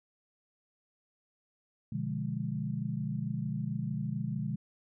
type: chord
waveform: sine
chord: B diminished seventh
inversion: none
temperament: equal with one note detuned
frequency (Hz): 123.47 / 147.94 / 174.61 / 207.7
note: B2 / D3 / F3 / Ab3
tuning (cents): 0 / +13 / 0 / 0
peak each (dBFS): -37 / -36 / -39 / -37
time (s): 1.92-4.56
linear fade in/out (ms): 5
effects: none